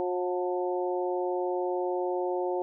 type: harmonic tone with a mistuned harmonic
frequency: 180 Hz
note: F#3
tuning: 47 cents flat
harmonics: 2 / 3 / 4 / 5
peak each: -29 / -33 / -35 / -37 dBFS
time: 0-2.62 s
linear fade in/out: 0 ms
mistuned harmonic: 5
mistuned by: -26 cents
effects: none